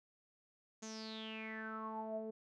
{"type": "tone with low-pass filter sweep", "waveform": "sawtooth", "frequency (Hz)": 220, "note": "A3", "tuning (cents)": 0, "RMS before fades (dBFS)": -45, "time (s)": [0.82, 2.31], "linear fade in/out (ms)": 10, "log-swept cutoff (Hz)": [6700, 500], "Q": 9.8, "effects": []}